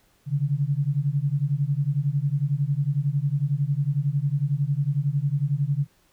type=beating tone pair; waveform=sine; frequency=136.8 / 147.8 Hz; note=C#3 / D3; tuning=-23 / +11 cents; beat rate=11 Hz; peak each=-24 dBFS; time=0.26-5.87 s; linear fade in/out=50 ms; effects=pink hiss -63 dBFS RMS until 6.12 s